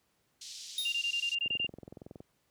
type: band-pass noise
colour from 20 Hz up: white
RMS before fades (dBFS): -46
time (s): 0.41-1.35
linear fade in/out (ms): 5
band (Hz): 3400 to 6400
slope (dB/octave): 24
type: tone with exponential decay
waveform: square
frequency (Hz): 3711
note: A#7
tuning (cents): -9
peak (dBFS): -29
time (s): 0.78-1.1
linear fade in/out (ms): 2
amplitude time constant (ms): 69
type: tone bursts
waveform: sine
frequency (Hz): 2793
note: F7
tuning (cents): -1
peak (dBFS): -29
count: 9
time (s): 0.85-1.667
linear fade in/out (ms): 5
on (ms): 73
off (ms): 20
type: click train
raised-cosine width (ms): 2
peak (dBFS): -32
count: 17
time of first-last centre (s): 1.46-2.204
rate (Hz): 21.5
effects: pink hiss -74 dBFS RMS until 2.5 s + high-pass 80 Hz 12 dB/octave